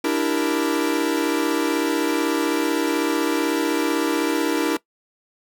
45% pulse chord, E half-diminished seventh, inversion third, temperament equal, 293.7 / 329.6 / 392 / 466.2 Hz, D4 / E4 / G4 / Bb4, 0 / 0 / 0 / 0 cents, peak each -23 / -23 / -29 / -26 dBFS, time 0.04-4.77 s, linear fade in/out 5 ms, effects noise-tail reverb RT60 0.1 s tail -19 dB re dry

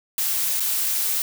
blue noise with dropouts, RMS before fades -23 dBFS, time 0.18-1.22 s, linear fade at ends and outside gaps 1 ms, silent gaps 0.598-0.604 s, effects none

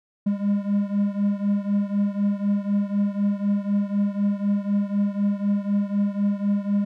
triangle beating tone pair, 201.2 / 205.2 Hz, G3 / G#3, +45 / -21 cents, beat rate 4 Hz, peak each -20 / -23 dBFS, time 0.26-6.85 s, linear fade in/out 10 ms, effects none

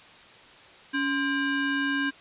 square ring-modulated tone, 659.3 Hz, E5, in tune, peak -22 dBFS, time 0.93-2.11 s, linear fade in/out 20 ms, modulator 940 Hz, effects white hiss -50 dBFS RMS until 2.2 s + resampled to 8000 Hz

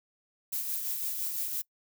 violet noise with tremolo, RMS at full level -32 dBFS, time 0.52-1.62 s, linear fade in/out 10 ms, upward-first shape sine, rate 5.9 Hz, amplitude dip 35%, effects noise-tail reverb RT60 0.1 s tail -23 dB re dry

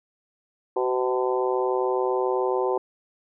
harmonic tone with a mistuned harmonic, 127.2 Hz, C3, 48 cents flat, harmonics 3 / 4 / 5 / 6 / 7 / 8, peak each -24 / -27 / -35 / -32 / -30 / -33 dBFS, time 0.76-2.78 s, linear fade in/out 5 ms, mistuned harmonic 3, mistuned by -18 cents, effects none

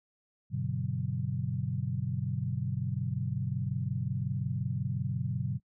sine chord, G major seventh, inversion none, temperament equal with one note detuned, 98 / 123.47 / 143.64 / 185 Hz, G2 / B2 / D3 / F#3, 0 / 0 / -38 / 0 cents, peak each -37 / -33 / -35 / -38 dBFS, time 0.5-5.6 s, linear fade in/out 50 ms, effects noise-tail reverb RT60 0.1 s tail -26 dB re dry

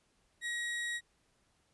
35% pulse tone, 1900 Hz, A#6, 33 cents sharp, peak -33 dBFS, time 0.41-1.01 s, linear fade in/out 50 ms, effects pink hiss -73 dBFS RMS until 1.73 s + resampled to 24000 Hz

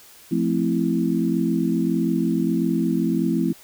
sine chord, F major seventh, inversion none, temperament equal, 174.61 / 220 / 261.6 / 329.6 Hz, F3 / A3 / C4 / E4, 0 / 0 / 0 / 0 cents, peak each -24 dBFS, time 0.31-3.53 s, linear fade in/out 10 ms, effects white hiss -48 dBFS RMS until 3.63 s

